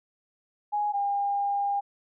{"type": "tone pair in turn", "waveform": "sine", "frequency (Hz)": [830.6, 805.1], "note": ["G#5", "G5"], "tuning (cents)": [0, 46], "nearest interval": "minor second", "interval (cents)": 54, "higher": "first", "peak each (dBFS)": -24, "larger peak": "neither", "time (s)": [[0.72, 0.93], [0.93, 1.81]], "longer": "second", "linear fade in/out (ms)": 20, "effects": []}